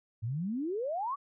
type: exponential sweep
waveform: sine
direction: up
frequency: 104 to 1174.7 Hz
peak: -31 dBFS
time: 0.22-1.16 s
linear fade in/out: 20 ms
effects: none